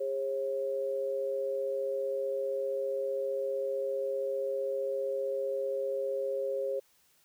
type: tone pair together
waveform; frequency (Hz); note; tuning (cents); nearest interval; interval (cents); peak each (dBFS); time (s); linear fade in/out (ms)
sine; 405.7 / 541; G#4 / C#5; -41 / -42; perfect fourth; 499; -35 / -31; 0-6.8; 10
effects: white hiss -67 dBFS RMS until 7.24 s